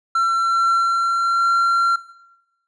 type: tone with pitch glide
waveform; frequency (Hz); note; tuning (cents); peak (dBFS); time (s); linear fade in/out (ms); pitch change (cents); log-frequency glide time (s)
triangle; 1353 to 1371.1; E6 to F6; +45 to -32; -13; 0.15-1.96; 5; +23; 0.39-1.53
effects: noise-tail reverb RT60 0.9 s tail -17 dB re dry + resampled to 22050 Hz